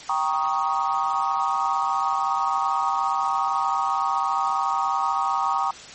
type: chord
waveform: sine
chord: Eb dominant seventh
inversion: first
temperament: equal with one note detuned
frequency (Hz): 784 / 937.7 / 1108.7 / 1244.5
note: G5 / Bb5 / Db6 / Eb6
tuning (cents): 0 / +10 / 0 / 0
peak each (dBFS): -26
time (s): 0.09-5.71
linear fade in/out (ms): 5
effects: white hiss -41 dBFS RMS until 5.94 s + MP3 32 kbps